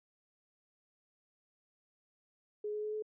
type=tone with pitch steps; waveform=sine; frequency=419.6 / 422.8 / 425.9 / 429.2 Hz; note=G#4 / G#4 / G#4 / A4; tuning=+18 / +31 / +44 / -43 cents; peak=-35 dBFS; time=2.64-3.024 s; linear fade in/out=5 ms; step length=96 ms; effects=none